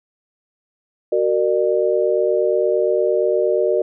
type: tone cluster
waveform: sine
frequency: 374.3 / 462.9 / 601 Hz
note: F#4 / A#4 / D5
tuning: +20 / -12 / +40 cents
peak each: -19 dBFS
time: 1.12-3.82 s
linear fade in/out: 5 ms
effects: none